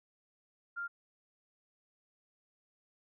sine tone, 1396.9 Hz, F6, in tune, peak -36 dBFS, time 0.76-0.88 s, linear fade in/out 20 ms, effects none

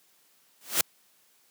white noise with exponential growth, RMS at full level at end -19 dBFS, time 0.61-0.81 s, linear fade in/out 2 ms, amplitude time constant 43 ms, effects white hiss -64 dBFS RMS until 1.5 s + high-pass 150 Hz 12 dB/octave

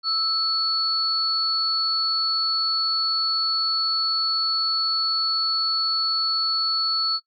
sine tone pair together, 1313 / 4416 Hz, E6 / C#8, -7 / -7 cents, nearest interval octave + major sixth, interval 2100 cents, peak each -28 / -21 dBFS, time 0.03-7.2 s, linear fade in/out 50 ms, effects noise-tail reverb RT60 0.1 s tail -17 dB re dry

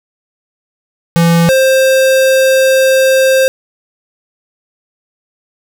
square tone pair in turn, 168.5 / 527.9 Hz, E3 / C5, +38 / +15 cents, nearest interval octave + minor sixth, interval 1977 cents, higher second, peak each -7 dBFS, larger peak neither, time 1.16-1.49 / 1.49-3.48 s, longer second, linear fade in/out 0 ms, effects none

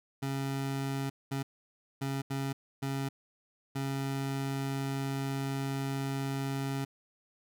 25% pulse tone bursts at uneven times, 136.6 Hz, C#3, 25 cents flat, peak -28 dBFS, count 6, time 0.22-1.1 / 1.31-1.43 / 2.01-2.22 / 2.3-2.53 / 2.82-3.09 / 3.75-6.85 s, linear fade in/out 10 ms, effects none

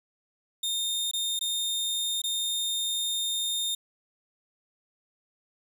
sawtooth tone with dropouts, 3651 Hz, A#7, 37 cents flat, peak -24 dBFS, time 0.63-3.75 s, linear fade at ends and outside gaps 5 ms, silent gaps 1.113-1.134 / 1.392-1.41 / 2.218-2.238 s, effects 11-bit

